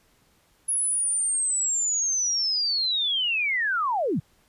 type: linear sweep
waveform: sine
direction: down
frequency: 10548 to 109.3 Hz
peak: -22 dBFS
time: 0.68-4.2 s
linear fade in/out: 10 ms
effects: pink hiss -63 dBFS RMS until 4.48 s + resampled to 32000 Hz